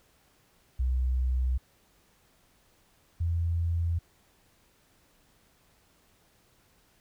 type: tone pair in turn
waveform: sine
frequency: 63.4 / 84.4 Hz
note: B1 / E2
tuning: +46 / +41 cents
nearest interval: perfect fourth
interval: 495 cents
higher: second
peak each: -24 / -25 dBFS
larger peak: first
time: 0.79-1.58 / 3.2-3.99 s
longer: neither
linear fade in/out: 10 ms
effects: pink hiss -65 dBFS RMS until 7 s